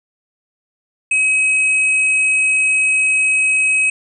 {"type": "tone pair together", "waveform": "sine", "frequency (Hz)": [2547, 8128], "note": ["D#7", "B8"], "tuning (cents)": [40, 49], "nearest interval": "octave + minor sixth", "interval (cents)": 2009, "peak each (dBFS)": [-12, -23], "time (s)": [1.11, 3.9], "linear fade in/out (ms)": 5, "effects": []}